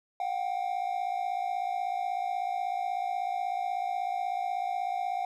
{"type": "tone pair together", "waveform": "triangle", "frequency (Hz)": [719.7, 776], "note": ["F#5", "G5"], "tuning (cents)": [-48, -18], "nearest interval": "minor second", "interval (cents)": 130, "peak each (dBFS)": [-30, -30], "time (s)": [0.2, 5.25], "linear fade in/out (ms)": 2, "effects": []}